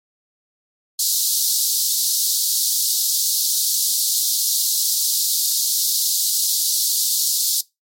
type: high-pass noise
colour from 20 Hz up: pink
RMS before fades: -19 dBFS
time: 0.99-7.61 s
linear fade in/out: 5 ms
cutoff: 4000 Hz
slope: 48 dB/octave
effects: noise-tail reverb RT60 0.2 s tail -22 dB re dry + MP3 64 kbps